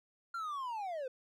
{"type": "linear sweep", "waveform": "triangle", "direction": "down", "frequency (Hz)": [1396.9, 493.9], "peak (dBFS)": -35, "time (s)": [0.34, 1.08], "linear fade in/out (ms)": 5, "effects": []}